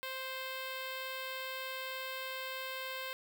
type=tone with notch filter; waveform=5% pulse; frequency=523.3 Hz; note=C5; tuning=in tune; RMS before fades=-41 dBFS; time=0.03-3.13 s; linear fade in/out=0 ms; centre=6200 Hz; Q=0.78; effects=none